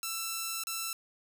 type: tone with dropouts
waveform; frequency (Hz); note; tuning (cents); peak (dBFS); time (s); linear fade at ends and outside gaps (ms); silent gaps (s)
5% pulse; 1334; E6; +20; -22; 0.03-0.93; 1; 0.637-0.67
effects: none